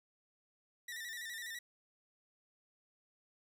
sawtooth tone with vibrato, 1865 Hz, A#6, in tune, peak -39 dBFS, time 0.88-1.59 s, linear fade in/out 5 ms, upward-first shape square, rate 12 Hz, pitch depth 62 cents each way, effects none

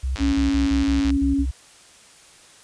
sine tone bursts, 65.3 Hz, C2, 3 cents flat, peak -21 dBFS, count 9, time 0.03-1.512 s, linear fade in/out 10 ms, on 130 ms, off 39 ms
click train, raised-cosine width 0.2 ms, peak -14 dBFS, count 102, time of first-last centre 0.16-1.104 s, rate 107 Hz
sine tone, 277.2 Hz, C#4, in tune, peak -18 dBFS, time 0.18-1.46 s, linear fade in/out 50 ms
effects white hiss -49 dBFS RMS until 2.63 s + resampled to 22050 Hz

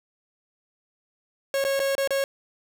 45% pulse tone with dropouts, 548 Hz, C#5, 20 cents flat, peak -22 dBFS, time 1.54-2.24 s, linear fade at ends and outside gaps 1 ms, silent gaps 1.641-1.649 / 1.794-1.8 / 1.952-1.98 / 2.075-2.106 s, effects none

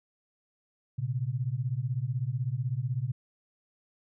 sine beating tone pair, 117.9 / 133.9 Hz, A#2 / C3, +20 / +40 cents, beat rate 16 Hz, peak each -31 dBFS, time 0.98-3.12 s, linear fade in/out 10 ms, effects none

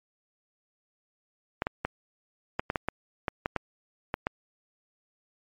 clicks, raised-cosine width 0.5 ms, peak -12 dBFS, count 12, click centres 1.621 / 1.669 / 1.85 / 2.595 / 2.701 / 2.758 / 2.886 / 3.282 / 3.459 / 3.563 / 4.141 / 4.269 s, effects MP3 64 kbps

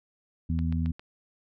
harmonic tone, 81.8 Hz, E2, 13 cents flat, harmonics 1 / 2 / 3, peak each -27 / -30 / -32 dBFS, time 0.49-0.92 s, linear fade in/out 10 ms
click train, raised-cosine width 0.3 ms, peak -28 dBFS, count 4, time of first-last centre 0.59-0.995 s, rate 7.41 Hz
effects none

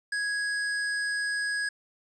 square tone, 1661.2 Hz, G#6, in tune, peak -28 dBFS, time 0.12-1.69 s, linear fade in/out 5 ms, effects resampled to 24000 Hz + 10-bit

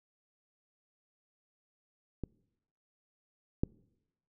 clicks, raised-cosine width 3 ms, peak -23 / -15 dBFS, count 2, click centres 2.237 / 3.635 s, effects noise-tail reverb RT60 0.9 s tail -25 dB re dry

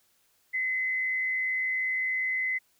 sine tone with frequency modulation, 2038 Hz, C7, 46 cents flat, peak -26 dBFS, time 0.53-2.59 s, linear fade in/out 20 ms, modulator 97.2 Hz, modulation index 0.44, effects white hiss -68 dBFS RMS until 2.79 s

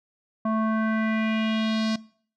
square tone with low-pass filter sweep, 220 Hz, A3, in tune, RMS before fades -25 dBFS, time 0.45-1.96 s, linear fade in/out 5 ms, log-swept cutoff 1000 to 5000 Hz, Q 2.8, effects noise-tail reverb RT60 0.5 s tail -21 dB re dry

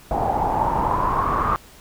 pink noise with low-pass filter sweep, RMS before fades -21 dBFS, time 0.11-1.56 s, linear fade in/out 0 ms, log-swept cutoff 750 to 1200 Hz, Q 8.3, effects pink hiss -47 dBFS RMS until 1.8 s

